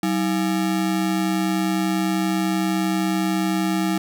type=ring-modulated tone; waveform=square; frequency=254.4 Hz; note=C4; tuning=48 cents flat; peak=-17 dBFS; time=0.03-3.98 s; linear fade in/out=2 ms; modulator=65.1 Hz; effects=9-bit